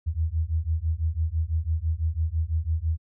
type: beating tone pair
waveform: sine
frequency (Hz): 77.7 / 83.7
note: D#2 / E2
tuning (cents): -2 / +27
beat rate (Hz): 6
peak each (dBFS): -26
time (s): 0.06-2.98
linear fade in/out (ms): 20
effects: none